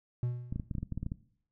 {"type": "tone with exponential decay", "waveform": "triangle", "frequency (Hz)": 122.1, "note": "B2", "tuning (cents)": -19, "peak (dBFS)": -25, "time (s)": [0.23, 0.74], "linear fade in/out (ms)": 0, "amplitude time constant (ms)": 110}
{"type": "clicks", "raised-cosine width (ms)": 5, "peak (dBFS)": -23, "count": 12, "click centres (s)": [0.525, 0.56, 0.598, 0.712, 0.752, 0.783, 0.83, 0.923, 0.976, 1.03, 1.064, 1.119]}
{"effects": ["noise-tail reverb RT60 0.6 s tail -19 dB re dry"]}